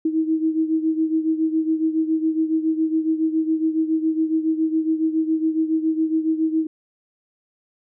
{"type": "beating tone pair", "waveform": "sine", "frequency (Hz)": [317.1, 324.3], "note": ["D#4", "E4"], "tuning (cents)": [33, -28], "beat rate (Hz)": 7.2, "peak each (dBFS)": [-19, -24], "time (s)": [0.05, 6.67], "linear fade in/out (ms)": 5, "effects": []}